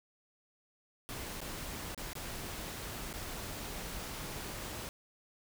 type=noise with dropouts; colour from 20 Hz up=pink; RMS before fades=-42 dBFS; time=1.09-4.89 s; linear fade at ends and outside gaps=0 ms; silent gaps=1.405-1.415 / 1.947-1.977 / 2.132-2.153 / 3.129-3.138 s; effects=none